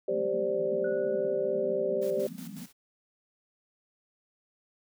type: chord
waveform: sine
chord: G suspended fourth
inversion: none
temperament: equal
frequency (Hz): 392 / 523.3 / 587.3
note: G4 / C5 / D5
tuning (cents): 0 / 0 / 0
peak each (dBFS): -30 / -31 / -31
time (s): 0.08-2.27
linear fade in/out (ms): 5
type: band-pass noise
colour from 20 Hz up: white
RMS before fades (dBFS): -42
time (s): 0.09-2.67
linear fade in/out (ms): 20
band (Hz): 160 to 260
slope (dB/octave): 96
type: tone with exponential decay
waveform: sine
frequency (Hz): 1468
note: F#6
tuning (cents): -14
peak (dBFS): -39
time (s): 0.84-1.81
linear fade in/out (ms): 5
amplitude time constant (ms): 210
type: noise with tremolo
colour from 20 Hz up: white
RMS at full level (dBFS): -49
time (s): 2.01-2.73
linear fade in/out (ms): 20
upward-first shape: square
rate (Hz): 5.4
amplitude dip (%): 65
effects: none